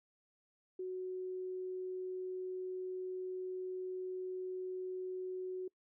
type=tone; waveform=sine; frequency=370 Hz; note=F#4; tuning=in tune; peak=-38 dBFS; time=0.79-5.68 s; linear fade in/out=5 ms; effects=noise-tail reverb RT60 0.1 s tail -25 dB re dry